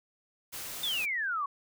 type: noise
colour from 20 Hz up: white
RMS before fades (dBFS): -40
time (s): 0.52-1.06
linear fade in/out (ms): 20
type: exponential sweep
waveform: sine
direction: down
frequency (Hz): 3644 to 1089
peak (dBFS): -29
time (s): 0.83-1.46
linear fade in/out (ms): 5
effects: none